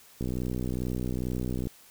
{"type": "click train", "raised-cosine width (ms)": 3, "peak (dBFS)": -19, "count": 92, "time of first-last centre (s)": [0.21, 1.671], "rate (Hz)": 62.3, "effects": ["white hiss -55 dBFS RMS until 1.9 s"]}